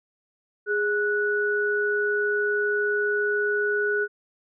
sine tone pair together, 413.6 / 1473.9 Hz, G#4 / F#6, -7 / -7 cents, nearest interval octave + minor seventh, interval 2200 cents, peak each -24 dBFS, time 0.66-4.08 s, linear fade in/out 50 ms, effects none

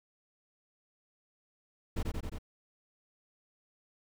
brown noise with echo, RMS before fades -31 dBFS, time 1.96-2.03 s, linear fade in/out 10 ms, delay 89 ms, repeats 4, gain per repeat -2 dB, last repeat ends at 2.386 s, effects none

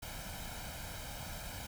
pink noise with comb filter, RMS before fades -44 dBFS, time 0.02-1.67 s, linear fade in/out 10 ms, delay 1.3 ms, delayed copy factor +0.7, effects none

